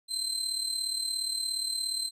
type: tone with amplitude modulation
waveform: 30% pulse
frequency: 4104 Hz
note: C8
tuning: 34 cents flat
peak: -24 dBFS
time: 0.08-2.11 s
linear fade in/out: 50 ms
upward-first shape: sine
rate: 37.1 Hz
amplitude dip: 60%
effects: resampled to 32000 Hz